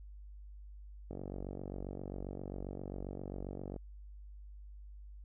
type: click train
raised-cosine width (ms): 2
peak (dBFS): -29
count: 127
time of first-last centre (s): 1.11-3.763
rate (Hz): 47.5
effects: added 50 Hz sine -48 dBFS peak until 5.24 s